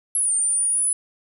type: exponential two-way sweep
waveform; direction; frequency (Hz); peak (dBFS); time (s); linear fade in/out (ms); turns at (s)
sine; down then up; 11280 to 8870 to 10070; -18; 0.15-0.93; 2; 0.32
effects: none